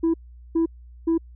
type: tone bursts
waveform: sine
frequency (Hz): 329.6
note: E4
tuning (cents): 0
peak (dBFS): -15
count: 3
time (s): 0.03-1.18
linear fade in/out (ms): 10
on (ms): 110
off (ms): 410
effects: tanh soft clip ceiling -16 dBFS + added 60 Hz sine -42 dBFS peak until 1.35 s